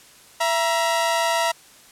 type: tone pair together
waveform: sawtooth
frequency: 668.3 / 949 Hz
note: E5 / A#5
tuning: +24 / +31 cents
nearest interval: tritone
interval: 607 cents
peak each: -18 dBFS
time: 0.4-1.52 s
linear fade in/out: 10 ms
effects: white hiss -49 dBFS RMS until 1.91 s + low-pass 11000 Hz 12 dB/octave